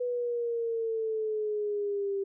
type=exponential sweep; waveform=sine; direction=down; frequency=493.9 to 392 Hz; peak=-28 dBFS; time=0-2.24 s; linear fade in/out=10 ms; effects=none